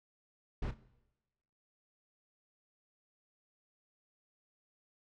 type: noise with echo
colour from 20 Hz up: brown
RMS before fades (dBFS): -36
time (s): 0.62-0.71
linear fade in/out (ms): 5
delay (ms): 32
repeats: 2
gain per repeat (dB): -13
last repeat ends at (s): 0.774
effects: noise-tail reverb RT60 1.0 s tail -19 dB re dry + low-pass 4000 Hz 12 dB/octave